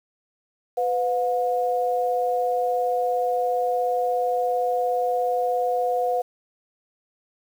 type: tone pair together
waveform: sine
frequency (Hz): 500.9 / 718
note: B4 / F5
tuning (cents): +24 / +48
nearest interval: tritone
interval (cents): 624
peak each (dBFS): -23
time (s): 0.77-6.22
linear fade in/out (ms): 10
effects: 8-bit